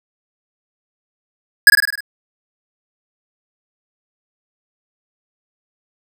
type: tone with echo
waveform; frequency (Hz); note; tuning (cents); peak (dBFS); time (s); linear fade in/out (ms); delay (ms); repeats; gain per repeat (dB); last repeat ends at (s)
square; 1668; G#6; +7; -3; 1.67-1.7; 2; 51; 6; -4; 2.006
effects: none